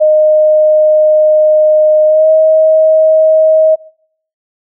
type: tone with pitch glide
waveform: sine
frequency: 616 to 631.1 Hz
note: D#5 to D#5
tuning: -17 to +24 cents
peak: -4 dBFS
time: 0-3.76 s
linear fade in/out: 20 ms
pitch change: +41 cents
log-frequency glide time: 2.06-2.29 s
effects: noise-tail reverb RT60 0.6 s tail -22 dB re dry